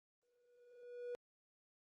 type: tone with exponential growth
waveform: triangle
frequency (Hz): 486.2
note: B4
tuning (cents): -27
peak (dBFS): -38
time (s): 0.23-1.15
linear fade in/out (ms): 0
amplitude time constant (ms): 200
effects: tanh soft clip ceiling -35 dBFS + Opus 32 kbps